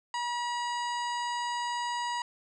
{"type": "harmonic tone with a mistuned harmonic", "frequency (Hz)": 962, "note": "B5", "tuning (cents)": -46, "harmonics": [1, 2, 3, 4, 5, 7, 8, 9], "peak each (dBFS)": [-31, -39, -42, -47, -44, -47, -52, -55], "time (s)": [0.14, 2.22], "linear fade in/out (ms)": 2, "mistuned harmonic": 8, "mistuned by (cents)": 16, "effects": []}